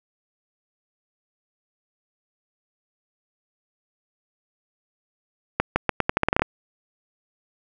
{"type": "accelerating click train", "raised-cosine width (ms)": 0.5, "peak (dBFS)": -3, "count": 12, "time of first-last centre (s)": [5.6, 6.42], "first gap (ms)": 160, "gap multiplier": 0.83, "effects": []}